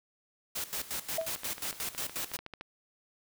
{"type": "noise with tremolo", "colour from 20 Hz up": "white", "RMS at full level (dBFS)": -35, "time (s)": [0.55, 2.37], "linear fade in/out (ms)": 10, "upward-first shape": "square", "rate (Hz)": 5.6, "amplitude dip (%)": 80}
{"type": "click train", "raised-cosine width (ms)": 0.3, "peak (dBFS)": -26, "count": 21, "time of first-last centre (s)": [1.14, 2.611], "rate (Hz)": 13.6}
{"type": "tone with exponential decay", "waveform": "sine", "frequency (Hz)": 650, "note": "E5", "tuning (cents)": -24, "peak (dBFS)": -25, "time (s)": [1.18, 1.35], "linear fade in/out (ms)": 5, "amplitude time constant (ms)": 36}
{"effects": []}